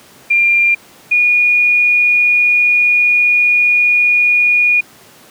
sine tone pair in turn, 2391 / 2445 Hz, D7 / D#7, +30 / -31 cents, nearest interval unison, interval 39 cents, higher second, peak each -8 dBFS, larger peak neither, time 0.3-0.75 / 1.11-4.81 s, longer second, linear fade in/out 10 ms, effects pink hiss -42 dBFS RMS until 5.3 s + high-pass 150 Hz 12 dB/octave

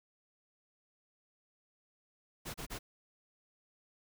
pink noise bursts, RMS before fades -42 dBFS, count 3, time 2.45-2.79 s, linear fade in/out 20 ms, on 92 ms, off 32 ms, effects none

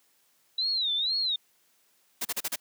sine tone with vibrato, 3900 Hz, B7, 23 cents flat, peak -25 dBFS, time 0.58-1.36 s, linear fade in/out 5 ms, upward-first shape sine, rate 2.1 Hz, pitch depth 180 cents each way
white noise bursts, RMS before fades -30 dBFS, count 5, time 2.21-2.56 s, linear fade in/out 10 ms, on 42 ms, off 35 ms
effects white hiss -67 dBFS RMS until 2.6 s + high-pass 150 Hz 12 dB/octave

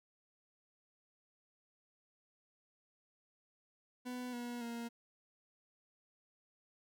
40% pulse tone with pitch steps, 248.7 / 241.3 / 234.2 Hz, B3 / B3 / A#3, +12 / -40 / +8 cents, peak -40 dBFS, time 4.05-4.89 s, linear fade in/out 20 ms, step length 280 ms, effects none

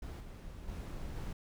brown noise with level steps, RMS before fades -43 / -47 / -42 / -40 dBFS, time 0.02-1.33 s, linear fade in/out 5 ms, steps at 0.2 / 0.68 / 1.16 s, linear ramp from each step 5 ms, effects none

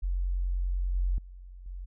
sine tone with level steps, 45.1 Hz, F#1, 44 cents flat, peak -26 / -24 / -43 / -36 dBFS, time 0.02-1.86 s, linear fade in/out 20 ms, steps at 0.95 / 1.18 / 1.66 s, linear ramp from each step 2 ms, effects none

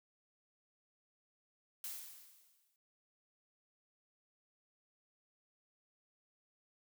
blue noise with exponential decay, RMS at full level -42 dBFS, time 1.84-2.76 s, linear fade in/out 1 ms, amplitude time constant 200 ms, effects none

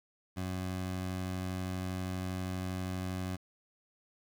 20% pulse tone, 92.5 Hz, F#2, in tune, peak -30 dBFS, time 0.36-3.37 s, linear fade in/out 20 ms, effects 10-bit

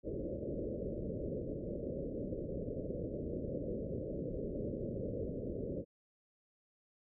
white low-pass noise, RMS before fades -40 dBFS, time 0.03-5.85 s, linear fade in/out 50 ms, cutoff 580 Hz, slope 96 dB/octave, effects none

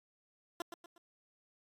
15% pulse tone with echo, 343.2 Hz, F4, 30 cents flat, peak -30 dBFS, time 0.6-0.62 s, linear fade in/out 2 ms, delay 120 ms, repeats 3, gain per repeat -8 dB, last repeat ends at 0.98 s, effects AAC 48 kbps

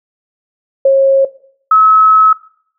sine tone pair in turn, 542 / 1289.1 Hz, C#5 / E6, -39 / -39 cents, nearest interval octave + minor third, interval 1500 cents, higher second, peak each -4 dBFS, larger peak neither, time 0.85-1.25 / 1.71-2.33 s, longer second, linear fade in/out 5 ms, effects noise-tail reverb RT60 0.6 s tail -19 dB re dry

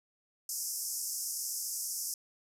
pink band-pass noise, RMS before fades -37 dBFS, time 0.49-2.14 s, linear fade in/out 2 ms, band 5100 to 14000 Hz, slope 96 dB/octave, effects none

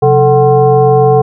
sine tone with frequency modulation, 440 Hz, A4, in tune, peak -4 dBFS, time 0.02-1.22 s, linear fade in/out 10 ms, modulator 309 Hz, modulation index 1.1, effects none

